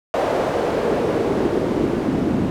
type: noise with band-pass filter sweep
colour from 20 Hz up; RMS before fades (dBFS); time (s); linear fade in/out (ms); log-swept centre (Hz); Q
pink; -20; 0.14-2.5; 0; 590 to 250; 1.9
effects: none